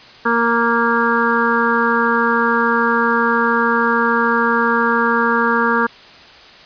harmonic tone, 233.1 Hz, A#3, in tune, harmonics 1 / 2 / 4 / 5 / 6 / 7, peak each -20 / -20 / -20 / -20 / -20 / -20 dBFS, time 0.25-5.87 s, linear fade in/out 10 ms, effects white hiss -41 dBFS RMS until 6.65 s + resampled to 11025 Hz

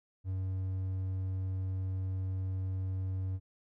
triangle tone, 94.2 Hz, F#2, 32 cents sharp, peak -30 dBFS, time 0.24-3.4 s, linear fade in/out 50 ms, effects none

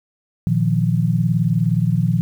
sine chord, Bb suspended fourth, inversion none, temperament equal with one note detuned, 117.83 / 155.56 / 174.61 Hz, Bb2 / Eb3 / F3, +19 / 0 / 0 cents, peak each -19 dBFS, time 0.47-2.21 s, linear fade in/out 0 ms, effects 8-bit

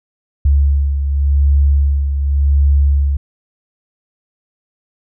sine beating tone pair, 70.3 / 71.19 Hz, C#2 / C#2, +25 / +47 cents, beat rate 0.89 Hz, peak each -10 / -19 dBFS, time 0.45-3.17 s, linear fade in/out 5 ms, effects none

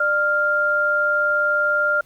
sine tone pair together, 596.6 / 1396.9 Hz, D5 / F6, +27 / 0 cents, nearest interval octave + minor third, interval 1473 cents, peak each -23 / -17 dBFS, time 0-2.01 s, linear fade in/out 5 ms, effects pink hiss -56 dBFS RMS until 2.05 s

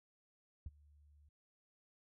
sine tone with ADSR envelope, 73.42 Hz, D2, in tune, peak -39 dBFS, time 0.66-1.29 s, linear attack 3 ms, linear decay 30 ms, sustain -24 dB, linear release 6 ms, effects none

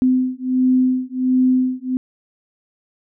sine beating tone pair, 255.2 / 256.6 Hz, C4 / C4, -43 / -34 cents, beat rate 1.4 Hz, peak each -17 dBFS, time 0.02-1.97 s, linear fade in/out 0 ms, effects none

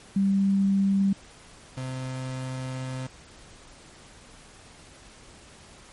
sine / 35% pulse tone pair in turn, 196 / 129.87 Hz, G3 / C3, 0 / -13 cents, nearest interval perfect fifth, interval 713 cents, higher first, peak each -19 / -29 dBFS, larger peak first, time 0.16-1.13 / 1.77-3.07 s, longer second, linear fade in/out 5 ms, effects pink hiss -50 dBFS RMS until 5.92 s + MP3 48 kbps

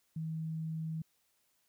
sine tone, 160 Hz, D#3, 49 cents sharp, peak -35 dBFS, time 0.16-1.02 s, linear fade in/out 5 ms, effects white hiss -75 dBFS RMS until 1.68 s

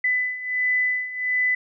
sine beating tone pair, 2000 / 2001.4 Hz, B6 / B6, +21 / +23 cents, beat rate 1.4 Hz, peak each -26 / -22 dBFS, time 0.04-1.55 s, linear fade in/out 5 ms, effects none

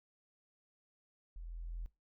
sine tone with level ramp, 42.07 Hz, E1, 36 cents sharp, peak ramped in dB -44 to -37 dBFS, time 1.36-1.86 s, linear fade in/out 0 ms, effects noise-tail reverb RT60 0.2 s tail -20 dB re dry + tanh soft clip ceiling -35 dBFS

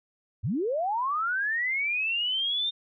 sine linear sweep, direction up, 77.78 to 3646 Hz, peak -25 dBFS, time 0.43-2.71 s, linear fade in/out 20 ms, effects none

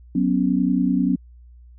sine chord, F# suspended fourth, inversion none, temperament equal, 185 / 246.9 / 277.2 Hz, F#3 / B3 / C#4, 0 / 0 / 0 cents, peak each -21 dBFS, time 0.15-1.16 s, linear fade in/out 5 ms, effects added 60 Hz sine -43 dBFS peak until 1.78 s

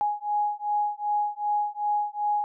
sine beating tone pair, 830.6 / 833.2 Hz, G#5 / G#5, 0 / +5 cents, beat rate 2.6 Hz, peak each -27 dBFS, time 0.01-2.44 s, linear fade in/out 0 ms, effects none

